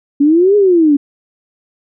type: exponential two-way sweep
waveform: sine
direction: up then down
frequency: 277.2 to 420.4 to 277.2 Hz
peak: -6 dBFS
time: 0.2-0.97 s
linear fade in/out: 10 ms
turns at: 0.56 s
effects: none